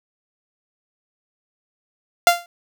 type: tone with exponential decay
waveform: sawtooth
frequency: 694 Hz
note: F5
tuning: 11 cents flat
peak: -3 dBFS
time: 2.27-2.46 s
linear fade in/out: 1 ms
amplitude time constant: 40 ms
effects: none